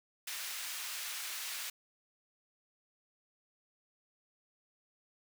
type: high-pass noise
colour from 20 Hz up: pink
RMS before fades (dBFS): -41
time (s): 0.27-1.7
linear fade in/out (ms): 5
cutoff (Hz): 1900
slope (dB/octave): 12
effects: none